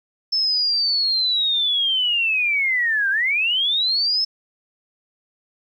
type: linear two-way sweep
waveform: sine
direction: down then up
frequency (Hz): 5290 to 1544 to 5290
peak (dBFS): -17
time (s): 0.32-4.25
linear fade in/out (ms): 10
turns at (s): 3.1
effects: 9-bit